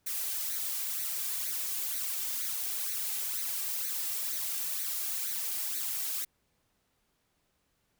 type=noise with flanger; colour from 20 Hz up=blue; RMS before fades=-34 dBFS; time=0.06-6.25 s; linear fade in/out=10 ms; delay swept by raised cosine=0.48 to 2.58 ms; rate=2.1 Hz; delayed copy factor=+0.65; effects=pink hiss -75 dBFS RMS until 7.99 s